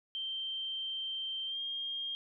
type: tone with pitch glide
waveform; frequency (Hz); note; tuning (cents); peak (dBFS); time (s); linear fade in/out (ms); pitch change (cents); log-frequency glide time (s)
sine; 3136 to 3220; G7 to G7; 0 to +46; -35; 0.15-2.15; 0; +46; 1.46-1.6
effects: none